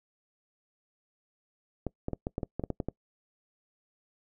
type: clicks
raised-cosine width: 2 ms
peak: -18 dBFS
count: 11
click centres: 1.867 / 2.084 / 2.133 / 2.269 / 2.381 / 2.432 / 2.596 / 2.638 / 2.703 / 2.802 / 2.886 s
effects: noise-tail reverb RT60 0.1 s tail -24 dB re dry

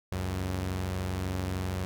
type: tone pair together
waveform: sawtooth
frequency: 69.38 / 92.9 Hz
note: C#2 / F#2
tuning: +2 / +7 cents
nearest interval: perfect fourth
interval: 505 cents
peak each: -33 / -27 dBFS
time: 0.12-1.85 s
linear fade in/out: 0 ms
effects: none

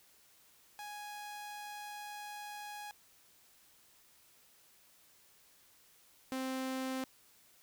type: tone pair in turn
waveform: sawtooth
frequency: 830.6 / 261.6 Hz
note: G#5 / C4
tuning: 0 / 0 cents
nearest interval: octave + minor sixth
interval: 2000 cents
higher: first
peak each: -40 / -32 dBFS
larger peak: second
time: 0.79-2.91 / 6.32-7.04 s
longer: first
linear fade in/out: 0 ms
effects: white hiss -65 dBFS RMS until 7.62 s

